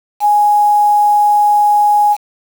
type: tone with quantisation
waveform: sine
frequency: 830.6 Hz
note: G#5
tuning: in tune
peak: -7 dBFS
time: 0.2-2.17 s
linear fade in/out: 50 ms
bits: 5
effects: none